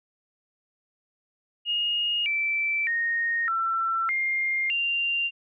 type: tone with pitch steps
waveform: sine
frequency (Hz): 2858 / 2329 / 1857 / 1343 / 2116 / 2781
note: F7 / D7 / A#6 / E6 / C7 / F7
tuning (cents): +39 / -15 / -7 / +32 / +19 / -8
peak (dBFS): -23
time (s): 1.65-5.31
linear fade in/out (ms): 50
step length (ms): 610
effects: none